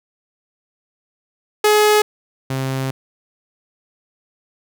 sawtooth tone pair in turn, 422.3 / 133.02 Hz, G#4 / C3, +29 / +29 cents, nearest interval octave + minor sixth, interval 2000 cents, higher first, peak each -7 / -16 dBFS, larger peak first, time 1.64-2.02 / 2.5-2.91 s, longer second, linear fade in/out 5 ms, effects none

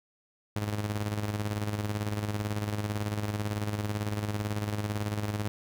sawtooth tone with tremolo, 104.5 Hz, G#2, 11 cents sharp, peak -24 dBFS, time 0.56-5.48 s, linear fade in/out 0 ms, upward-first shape square, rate 18 Hz, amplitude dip 50%, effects none

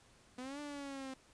sawtooth exponential two-way sweep, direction up then down, 246.9 to 295.2 to 261.9 Hz, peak -39 dBFS, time 0.38-1.14 s, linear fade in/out 5 ms, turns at 0.6 s, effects pink hiss -65 dBFS RMS until 1.33 s + resampled to 22050 Hz

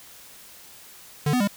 square tone with pitch steps, 147.8 / 249.5 / 201.5 Hz, D3 / B3 / G3, +11 / +18 / +48 cents, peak -20 dBFS, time 1.26-1.476 s, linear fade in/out 5 ms, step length 72 ms, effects white hiss -47 dBFS RMS until 1.56 s

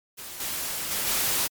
white noise with level steps, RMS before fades -39 / -31 / -28 / -25 dBFS, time 0.17-1.48 s, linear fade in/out 20 ms, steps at 0.4 / 0.91 / 1.07 s, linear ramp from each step 2 ms, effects MP3 96 kbps

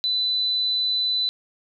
sine tone, 3998 Hz, B7, 20 cents sharp, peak -20 dBFS, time 0.04-1.29 s, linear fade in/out 0 ms, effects none

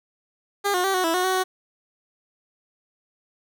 15% pulse tone with pitch steps, 403.4 / 360.8 / 387.4 / 368.3 / 329.2 / 364.8 / 374.7 / 372.4 Hz, G4 / F#4 / G4 / F#4 / E4 / F#4 / F#4 / F#4, +50 / -44 / -20 / -8 / -2 / -24 / +22 / +11 cents, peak -14 dBFS, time 0.64-1.44 s, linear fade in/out 20 ms, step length 100 ms, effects none

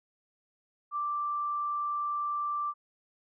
sine tone, 1175 Hz, D6, 1 cent sharp, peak -29 dBFS, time 0.91-2.74 s, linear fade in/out 50 ms, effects none

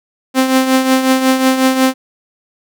sawtooth tone with tremolo, 261.6 Hz, C4, in tune, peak -3 dBFS, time 0.34-1.94 s, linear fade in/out 50 ms, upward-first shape triangle, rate 5.5 Hz, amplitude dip 65%, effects none

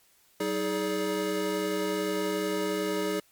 square tone cluster, 189.6 / 316.9 / 419.4 / 580 Hz, F#3 / D#4 / G#4 / D5, +43 / +32 / +17 / -22 cents, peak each -37 / -33 / -31 / -36 dBFS, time 0.4-3.2 s, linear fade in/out 5 ms, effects white hiss -63 dBFS RMS until 3.31 s + MP3 96 kbps

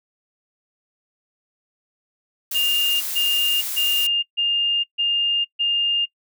blue noise, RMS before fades -27 dBFS, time 2.51-4.07 s, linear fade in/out 5 ms
sine tone bursts, 2815 Hz, F7, 13 cents sharp, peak -17 dBFS, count 6, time 2.54-6.06 s, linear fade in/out 20 ms, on 470 ms, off 140 ms
effects noise-tail reverb RT60 0.1 s tail -24 dB re dry

